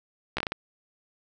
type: slowing click train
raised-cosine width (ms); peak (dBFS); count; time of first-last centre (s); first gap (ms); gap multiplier
0.3; -12; 6; 0.37-0.52; 14; 1.39
effects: none